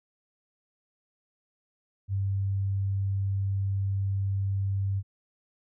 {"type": "tone", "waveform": "sine", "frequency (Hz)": 98, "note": "G2", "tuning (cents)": 0, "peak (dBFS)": -25, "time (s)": [2.08, 5.03], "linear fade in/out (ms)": 50, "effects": []}